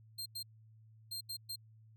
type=tone bursts at uneven times; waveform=sawtooth; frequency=4186 Hz; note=C8; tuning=in tune; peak=-37 dBFS; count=5; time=0.18-0.26 / 0.35-0.43 / 1.11-1.21 / 1.29-1.37 / 1.49-1.56 s; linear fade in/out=10 ms; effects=added 110 Hz sine -58 dBFS peak until 1.96 s